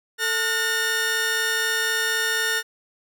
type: tone cluster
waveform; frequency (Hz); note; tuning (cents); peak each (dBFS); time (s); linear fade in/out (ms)
sawtooth; 444 / 1445 / 1820; A4 / F#6 / A#6; +16 / -41 / -42; -27 / -22 / -20; 0.18-2.63; 50
effects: none